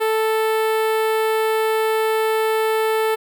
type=tone with notch filter; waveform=sawtooth; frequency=440 Hz; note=A4; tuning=in tune; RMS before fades=-19 dBFS; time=0-3.16 s; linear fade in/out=20 ms; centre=6100 Hz; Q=0.61; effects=none